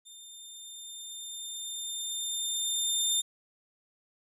20% pulse tone with level ramp, 3609 Hz, A7, 43 cents sharp, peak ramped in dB -42 to -19 dBFS, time 0.05-3.22 s, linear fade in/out 20 ms, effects none

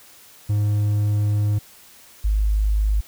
triangle / sine tone pair in turn, 104.1 / 52.05 Hz, G#2 / G#1, +5 / +5 cents, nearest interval octave, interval 1200 cents, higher first, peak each -15 / -16 dBFS, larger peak first, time 0.49-1.59 / 2.24-3.01 s, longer first, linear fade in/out 10 ms, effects white hiss -48 dBFS RMS until 3.07 s

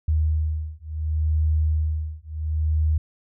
sine beating tone pair, 77.4 / 78.1 Hz, D#2 / D#2, -9 / +7 cents, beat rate 0.7 Hz, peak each -23 dBFS, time 0.08-2.98 s, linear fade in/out 5 ms, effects none

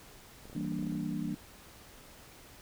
clicks, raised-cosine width 2 ms, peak -36 dBFS, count 12, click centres 0.455 / 0.498 / 0.53 / 0.564 / 0.609 / 0.648 / 0.721 / 0.79 / 0.827 / 0.869 / 0.922 / 0.953 s
sine chord, E half-diminished seventh, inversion none, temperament equal, 164.81 / 196 / 233.1 / 293.7 Hz, E3 / G3 / Bb3 / D4, 0 / 0 / 0 / 0 cents, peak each -38 dBFS, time 0.55-1.35 s, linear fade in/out 5 ms
effects pink hiss -54 dBFS RMS until 2.61 s

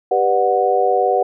sine chord, G major seventh, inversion none, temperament just, 392 / 490 / 588 / 735 Hz, G4 / B4 / D5 / F#5, 0 / -14 / +2 / -12 cents, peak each -20 / -18 / -22 / -16 dBFS, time 0.11-1.23 s, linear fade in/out 5 ms, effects none

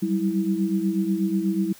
sine tone cluster, 189.7 / 197.9 / 326.4 Hz, F#3 / G3 / E4, +43 / +17 / -17 cents, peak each -25 dBFS, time 0.02-1.73 s, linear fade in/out 10 ms, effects white hiss -49 dBFS RMS until 1.79 s

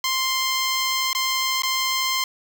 10% pulse tone with dropouts, 1049 Hz, C6, 4 cents sharp, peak -12 dBFS, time 0.04-2.24 s, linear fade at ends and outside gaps 2 ms, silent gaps 1.131-1.149 / 1.621-1.633 s, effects 8-bit

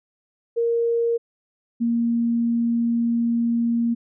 sine tone pair in turn, 466.2 / 233.8 Hz, A#4 / A#3, 0 / +5 cents, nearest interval octave, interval 1195 cents, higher first, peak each -18 dBFS, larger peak neither, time 0.56-1.18 / 1.8-3.95 s, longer second, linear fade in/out 20 ms, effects none

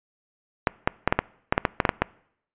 clicks, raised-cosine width 0.5 ms, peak -3 dBFS, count 12, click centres 0.672 / 0.875 / 1.076 / 1.125 / 1.19 / 1.525 / 1.579 / 1.652 / 1.802 / 1.852 / 1.892 / 2.02 s, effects noise-tail reverb RT60 0.7 s tail -23 dB re dry + resampled to 8000 Hz

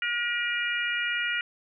harmonic tone, 477.7 Hz, A#4, 42 cents sharp, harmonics 3 / 4 / 5 / 6, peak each -30 / -31 / -32 / -33 dBFS, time 0.02-1.41 s, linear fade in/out 2 ms, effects none

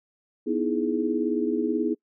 sine chord, E major seventh, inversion second, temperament equal with one note detuned, 246.9 / 311.1 / 329.6 / 418.7 Hz, B3 / D#4 / E4 / G#4, 0 / 0 / 0 / +14 cents, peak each -28 dBFS, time 0.46-1.95 s, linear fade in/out 20 ms, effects noise-tail reverb RT60 0.1 s tail -26 dB re dry

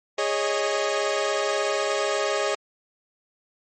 sawtooth chord, Ab suspended fourth, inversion none, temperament equal with one note detuned, 411.7 / 554.4 / 622.3 Hz, Ab4 / Db5 / Eb5, -15 / 0 / 0 cents, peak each -23 dBFS, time 0.18-2.55 s, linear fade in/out 5 ms, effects MP3 32 kbps

